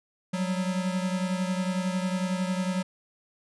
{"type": "beating tone pair", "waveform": "square", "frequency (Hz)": [182.8, 193.8], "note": ["F#3", "G3"], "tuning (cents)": [-21, -20], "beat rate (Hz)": 11, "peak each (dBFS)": [-28, -33], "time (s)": [0.33, 2.83], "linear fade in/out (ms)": 10, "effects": ["resampled to 24000 Hz"]}